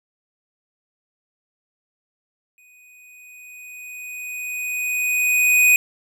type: tone with exponential growth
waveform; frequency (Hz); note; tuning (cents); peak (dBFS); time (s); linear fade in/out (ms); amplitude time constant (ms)
square; 2489; D#7; 0; -11; 2.58-5.76; 1; 690
effects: none